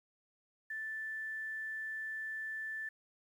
sine tone with quantisation, 1760 Hz, A6, in tune, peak -38 dBFS, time 0.7-2.89 s, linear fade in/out 5 ms, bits 11, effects none

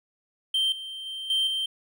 triangle tone with level steps, 3136 Hz, G7, in tune, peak -20 / -33 / -31 / -20 / -24 dBFS, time 0.54-1.66 s, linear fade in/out 5 ms, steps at 0.72 / 1.06 / 1.3 / 1.47 s, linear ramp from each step 2 ms, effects none

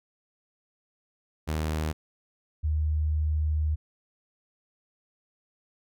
sawtooth / sine tone pair in turn, 77.78 / 76.75 Hz, D#2 / D#2, 0 / -23 cents, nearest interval unison, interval 23 cents, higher first, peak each -23 dBFS, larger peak neither, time 1.47-1.93 / 2.63-3.76 s, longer second, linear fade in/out 20 ms, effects none

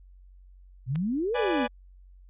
sine exponential two-way sweep, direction up then down, 116.54 to 510 to 223.6 Hz, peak -25 dBFS, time 0.86-1.68 s, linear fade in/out 50 ms, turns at 1.36 s
clicks, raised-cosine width 0.3 ms, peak -34 / -26 dBFS, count 2, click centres 0.954 / 0.958 s
sawtooth chord, G# diminished, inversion first, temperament equal, 493.9 / 587.3 / 830.6 Hz, B4 / D5 / G#5, 0 / 0 / 0 cents, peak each -27 dBFS, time 1.34-1.68 s, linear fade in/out 20 ms
effects added 46 Hz sine -49 dBFS peak until 2.29 s + resampled to 8000 Hz

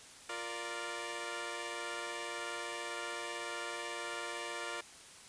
10% pulse chord, Bb major, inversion second, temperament equal, 349.2 / 466.2 / 587.3 Hz, F4 / Bb4 / D5, 0 / 0 / 0 cents, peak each -36 / -35 / -35 dBFS, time 0.29-4.81 s, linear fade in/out 5 ms, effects white hiss -54 dBFS RMS until 5.28 s + resampled to 22050 Hz

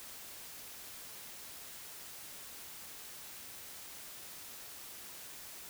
silence, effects white hiss -49 dBFS RMS until 5.69 s

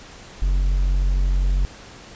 triangle tone, 46.25 Hz, F#1, in tune, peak -14 dBFS, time 0.42-1.65 s, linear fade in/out 0 ms, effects pink hiss -42 dBFS RMS until 2.15 s + resampled to 16000 Hz

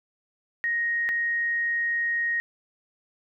sine tone pair in turn, 1872 / 1872 Hz, A#6 / A#6, +7 / +7 cents, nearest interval unison, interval 0 cents, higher neither, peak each -23 dBFS, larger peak neither, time 0.64-1.09 / 1.09-2.4 s, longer second, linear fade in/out 0 ms, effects none

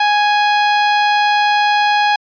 sawtooth tone, 830.6 Hz, G#5, in tune, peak -7 dBFS, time 0-2.16 s, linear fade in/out 5 ms, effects resampled to 11025 Hz

